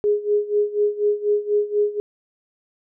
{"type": "tone with tremolo", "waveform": "sine", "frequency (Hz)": 415.3, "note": "G#4", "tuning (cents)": 0, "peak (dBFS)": -14, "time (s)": [0.04, 2], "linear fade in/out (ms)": 0, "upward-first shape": "sine", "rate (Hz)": 4.1, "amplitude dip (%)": 85, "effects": []}